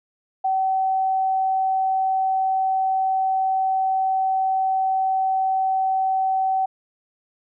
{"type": "tone", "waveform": "sine", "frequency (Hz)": 763, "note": "G5", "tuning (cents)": -47, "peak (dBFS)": -18, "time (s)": [0.44, 6.66], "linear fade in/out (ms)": 10, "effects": []}